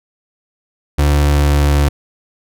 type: tone with pitch glide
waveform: 35% pulse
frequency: 72.8 to 72.09 Hz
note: D2 to D2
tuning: -15 to -32 cents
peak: -8 dBFS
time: 0.98-1.89 s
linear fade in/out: 10 ms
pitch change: -17 cents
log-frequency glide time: 1.1-1.61 s
effects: none